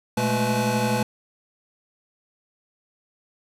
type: tone cluster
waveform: square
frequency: 120.1 / 210.2 / 222 / 498.2 / 856 Hz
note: B2 / G#3 / A3 / B4 / A5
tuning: -48 / +21 / +16 / +15 / -48 cents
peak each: -28 dBFS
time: 0.17-1.03 s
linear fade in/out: 5 ms
effects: resampled to 32000 Hz + 8-bit